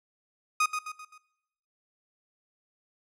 30% pulse tone with echo, 1244.5 Hz, D#6, in tune, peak -19 dBFS, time 0.6-0.66 s, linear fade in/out 5 ms, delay 130 ms, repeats 4, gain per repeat -7 dB, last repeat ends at 1.18 s, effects noise-tail reverb RT60 0.9 s tail -21 dB re dry + low-pass 11000 Hz 12 dB/octave

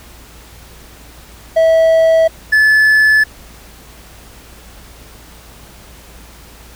triangle tone pair in turn, 650 / 1731 Hz, E5 / A6, -24 / -29 cents, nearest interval octave + perfect fourth, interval 1695 cents, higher second, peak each -5 dBFS, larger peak neither, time 1.56-2.28 / 2.52-3.24 s, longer neither, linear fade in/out 10 ms, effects added 57 Hz sine -40 dBFS peak until 6.75 s + pink hiss -40 dBFS RMS until 6.75 s

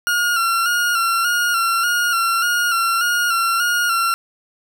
40% pulse tone with vibrato, 1396.9 Hz, F6, in tune, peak -15 dBFS, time 0.07-4.14 s, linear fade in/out 0 ms, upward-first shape square, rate 1.7 Hz, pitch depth 42 cents each way, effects none

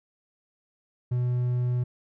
triangle tone, 123.47 Hz, B2, in tune, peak -21 dBFS, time 1.11-1.84 s, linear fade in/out 10 ms, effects none

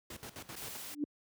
pink noise with tremolo, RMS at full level -45 dBFS, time 0.1-0.77 s, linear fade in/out 5 ms, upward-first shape square, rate 7.7 Hz, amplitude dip 80%
white noise, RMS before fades -45 dBFS, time 0.56-0.95 s, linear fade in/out 10 ms
sine tone with exponential growth, 293.7 Hz, D4, in tune, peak -27 dBFS, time 0.89-1.04 s, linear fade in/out 2 ms, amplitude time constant 31 ms
effects high-pass 80 Hz 12 dB/octave

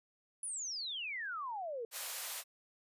sine exponential sweep, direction down, 10340 to 443.1 Hz, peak -38 dBFS, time 0.43-1.85 s, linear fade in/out 2 ms
white high-pass noise, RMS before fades -41 dBFS, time 1.91-2.44 s, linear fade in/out 50 ms, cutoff 510 Hz, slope 48 dB/octave
effects resampled to 32000 Hz

